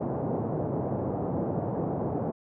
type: band-pass noise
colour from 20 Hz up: pink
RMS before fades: -30 dBFS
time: 0-2.32 s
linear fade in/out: 20 ms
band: 110 to 770 Hz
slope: 24 dB/octave
effects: none